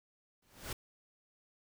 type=noise with exponential growth; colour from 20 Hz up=pink; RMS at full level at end=-37 dBFS; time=0.42-0.73 s; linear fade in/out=5 ms; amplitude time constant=67 ms; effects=none